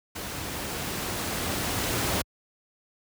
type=noise with level ramp; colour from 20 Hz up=pink; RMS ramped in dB=-35 to -26 dBFS; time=0.15-2.22 s; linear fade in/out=10 ms; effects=high-pass 60 Hz 12 dB/octave